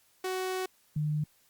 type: tone pair in turn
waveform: sawtooth / sine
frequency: 372.9 / 151.01 Hz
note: F#4 / D3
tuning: +14 / +49 cents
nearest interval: octave + major third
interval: 1565 cents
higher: first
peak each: -27 dBFS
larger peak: neither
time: 0.24-0.66 / 0.96-1.24 s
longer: first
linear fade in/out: 5 ms
effects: white hiss -66 dBFS RMS until 1.49 s + Opus 48 kbps